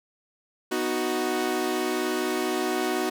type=chord; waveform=sawtooth; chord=B major; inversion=none; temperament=equal; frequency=246.9 / 311.1 / 370 Hz; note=B3 / D#4 / F#4; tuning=0 / 0 / 0 cents; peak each=-28 / -26 / -23 dBFS; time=0.71-3.1 s; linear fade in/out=10 ms; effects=none